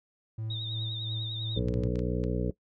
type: tone with tremolo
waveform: triangle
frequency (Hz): 110.5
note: A2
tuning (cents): +8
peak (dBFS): -30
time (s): 0.38-1.88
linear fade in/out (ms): 5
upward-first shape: sine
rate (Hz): 2.9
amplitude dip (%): 40
type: tone with vibrato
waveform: sine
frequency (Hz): 3700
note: A#7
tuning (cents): -14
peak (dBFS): -35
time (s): 0.5-1.59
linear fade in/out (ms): 5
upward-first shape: triangle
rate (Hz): 10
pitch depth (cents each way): 75
type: harmonic tone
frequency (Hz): 60.9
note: B1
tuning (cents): -24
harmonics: 1 / 2 / 3 / 4 / 5 / 7 / 8 / 9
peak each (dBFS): -33 / -34 / -33 / -39 / -37 / -36 / -38 / -41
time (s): 1.56-2.51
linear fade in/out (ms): 5
type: clicks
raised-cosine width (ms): 0.2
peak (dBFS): -30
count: 6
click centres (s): 1.685 / 1.74 / 1.836 / 1.957 / 1.992 / 2.239
effects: noise-tail reverb RT60 0.1 s tail -19 dB re dry